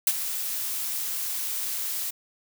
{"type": "noise with ADSR envelope", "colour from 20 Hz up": "blue", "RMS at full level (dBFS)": -19, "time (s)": [0.07, 2.11], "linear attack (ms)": 3, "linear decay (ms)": 45, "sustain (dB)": -11, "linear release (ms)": 12, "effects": []}